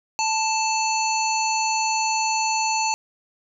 harmonic tone, 880 Hz, A5, in tune, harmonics 1 / 3 / 5 / 7 / 8, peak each -22 / -27 / -29 / -30 / -31 dBFS, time 0.19-2.94 s, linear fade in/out 0 ms, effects none

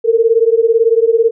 sine beating tone pair, 447.7 / 465.7 Hz, A4 / A#4, +30 / -2 cents, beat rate 18 Hz, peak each -11 dBFS, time 0.04-1.31 s, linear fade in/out 20 ms, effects none

